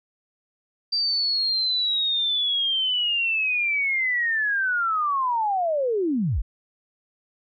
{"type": "linear sweep", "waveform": "sine", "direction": "down", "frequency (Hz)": [4699, 31.36], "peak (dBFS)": -20, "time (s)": [0.92, 6.42], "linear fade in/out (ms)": 10, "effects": ["MP3 96 kbps"]}